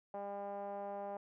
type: tone with low-pass filter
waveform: 5% pulse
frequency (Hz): 200.8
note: G3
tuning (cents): +42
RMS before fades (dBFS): -43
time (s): 0.14-1.17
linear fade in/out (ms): 2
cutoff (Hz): 710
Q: 5.7
effects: none